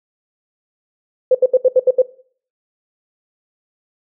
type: tone bursts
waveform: sine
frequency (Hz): 510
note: C5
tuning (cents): -44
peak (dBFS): -7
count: 7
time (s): 1.31-2.02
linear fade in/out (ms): 5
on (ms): 38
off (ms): 74
effects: noise-tail reverb RT60 0.5 s tail -19 dB re dry